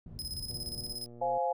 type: low-pass noise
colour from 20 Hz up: white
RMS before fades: -45 dBFS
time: 0.06-0.95 s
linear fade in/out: 2 ms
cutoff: 110 Hz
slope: 12 dB/octave
type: tone with tremolo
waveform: sawtooth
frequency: 5080 Hz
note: D#8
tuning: 35 cents sharp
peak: -33 dBFS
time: 0.19-1.06 s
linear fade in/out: 0 ms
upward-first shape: square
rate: 17 Hz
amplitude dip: 65%
type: click train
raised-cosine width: 2 ms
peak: -38 dBFS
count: 105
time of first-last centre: 0.5-1.374 s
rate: 119 Hz
type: chord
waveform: sine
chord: F minor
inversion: second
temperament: just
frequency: 523.8 / 698.5 / 838.1 Hz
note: C5 / F5 / Ab5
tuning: +2 / 0 / +16 cents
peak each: -32 dBFS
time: 1.21-1.53 s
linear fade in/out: 10 ms
effects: none